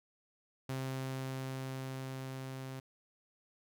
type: tone with level ramp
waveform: sawtooth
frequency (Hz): 132.1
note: C3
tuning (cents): +17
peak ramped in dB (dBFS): -32 to -38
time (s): 0.69-2.8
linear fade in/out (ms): 5
effects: none